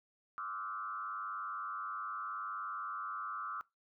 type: tone with frequency modulation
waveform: sine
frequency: 1260 Hz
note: D#6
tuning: 21 cents sharp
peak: -38 dBFS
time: 0.38-3.61 s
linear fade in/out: 0 ms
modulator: 99.2 Hz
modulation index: 1.4
effects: noise-tail reverb RT60 0.2 s tail -21 dB re dry